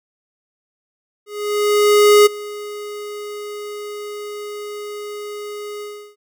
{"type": "tone with ADSR envelope", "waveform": "square", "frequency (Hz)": 415.6, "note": "G#4", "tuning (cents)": 1, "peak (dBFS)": -7, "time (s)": [1.26, 6.16], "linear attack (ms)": 1000, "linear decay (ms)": 15, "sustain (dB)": -21, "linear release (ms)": 350, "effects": []}